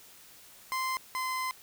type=tone pair in turn; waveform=30% pulse; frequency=1040 / 1031 Hz; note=C6 / C6; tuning=-11 / -26 cents; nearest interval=unison; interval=15 cents; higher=first; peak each=-27 / -28 dBFS; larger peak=first; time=0.72-0.97 / 1.15-1.51 s; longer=second; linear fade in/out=0 ms; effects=white hiss -54 dBFS RMS until 1.62 s